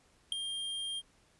square tone with ADSR envelope, 3203 Hz, G7, 37 cents sharp, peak -25 dBFS, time 0.32-1.02 s, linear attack 3 ms, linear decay 4 ms, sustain -11 dB, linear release 37 ms, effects pink hiss -67 dBFS RMS until 1.39 s + resampled to 24000 Hz

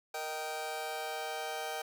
sawtooth chord, Eb major, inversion second, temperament just, 466.7 / 622.3 / 777.8 Hz, Bb4 / Eb5 / G5, +2 / 0 / -14 cents, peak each -39 / -38 / -35 dBFS, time 0.14-1.82 s, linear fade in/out 5 ms, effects none

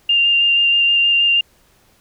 sine tone with vibrato, 2794 Hz, F7, in tune, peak -11 dBFS, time 0.09-1.41 s, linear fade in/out 5 ms, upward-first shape square, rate 6.3 Hz, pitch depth 9 cents each way, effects pink hiss -55 dBFS RMS until 2 s

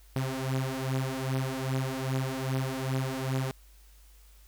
sawtooth beating tone pair, 130.81 / 133.31 Hz, C3 / C3, 0 / +33 cents, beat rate 2.5 Hz, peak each -28 dBFS, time 0.16-3.51 s, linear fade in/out 0 ms, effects added 50 Hz sine -53 dBFS peak until 4.47 s + white hiss -62 dBFS RMS until 4.47 s

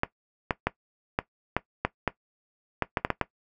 clicks, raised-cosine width 0.5 ms, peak -8 dBFS, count 12, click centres 0.034 / 0.508 / 0.67 / 1.189 / 1.566 / 1.85 / 2.077 / 2.823 / 2.972 / 3.049 / 3.103 / 3.213 s, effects noise-tail reverb RT60 0.1 s tail -17 dB re dry

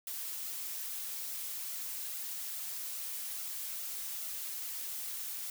blue noise with flanger, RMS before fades -40 dBFS, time 0.07-5.5 s, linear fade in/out 2 ms, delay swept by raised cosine 1.4 to 6.7 ms, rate 2.4 Hz, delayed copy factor +0.5, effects none

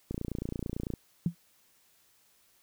click train, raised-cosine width 3 ms, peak -21 dBFS, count 25, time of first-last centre 0.11-0.938 s, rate 29 Hz
sine tone with exponential decay, 170.6 Hz, F3, 40 cents flat, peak -21 dBFS, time 1.26-1.35 s, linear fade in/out 2 ms, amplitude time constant 18 ms
effects white hiss -66 dBFS RMS until 2.62 s

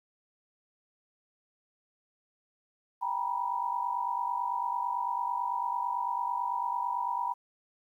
sine tone cluster, 794 / 929 / 978 Hz, G5 / A#5 / B5, +22 / -6 / -17 cents, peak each -38 / -34 / -31 dBFS, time 3.01-7.34 s, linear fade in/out 20 ms, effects 11-bit

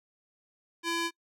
square tone with band-pass filter, 336.2 Hz, E4, 34 cents sharp, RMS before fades -31 dBFS, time 0.83-1.11 s, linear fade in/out 50 ms, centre 3100 Hz, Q 0.53, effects noise-tail reverb RT60 0.1 s tail -26 dB re dry

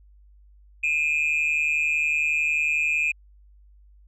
sine tone pair together, 2426 / 2577 Hz, D#7 / E7, -44 / -40 cents, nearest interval minor second, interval 104 cents, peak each -21 / -22 dBFS, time 0.83-3.12 s, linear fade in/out 10 ms, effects tanh soft clip ceiling -17 dBFS + added 50 Hz sine -50 dBFS peak until 4.07 s

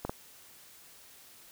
clicks, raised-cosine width 1 ms, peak -19 dBFS, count 2, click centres 0.05 / 0.095 s, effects white hiss -55 dBFS RMS until 1.51 s

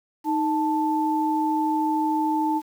sine tone pair together, 311.1 / 880 Hz, D#4 / A5, 0 / 0 cents, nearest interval octave + tritone, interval 1800 cents, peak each -23 dBFS, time 0.24-2.62 s, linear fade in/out 50 ms, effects 8-bit

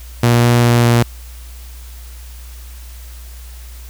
sawtooth tone with pitch steps, 119.1 / 120 / 119.2 / 118.5 Hz, A#2 / B2 / A#2 / A#2, +38 / -49 / +39 / +29 cents, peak -5 dBFS, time 0.23-1.03 s, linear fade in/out 5 ms, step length 200 ms, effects added 60 Hz sine -31 dBFS peak until 3.89 s + white hiss -42 dBFS RMS until 3.89 s

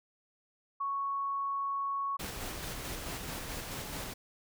sine tone, 1108.7 Hz, C#6, in tune, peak -31 dBFS, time 0.8-2.17 s, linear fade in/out 10 ms
pink noise with tremolo, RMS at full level -39 dBFS, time 2.19-4.14 s, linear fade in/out 10 ms, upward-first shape square, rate 4.6 Hz, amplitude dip 25%
effects none

